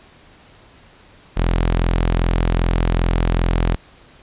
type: tone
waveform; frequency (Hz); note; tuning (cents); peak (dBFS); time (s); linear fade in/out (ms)
sawtooth; 42.55; F1; -44; -11; 1.36-3.76; 20
effects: pink hiss -48 dBFS RMS until 4.22 s + resampled to 8000 Hz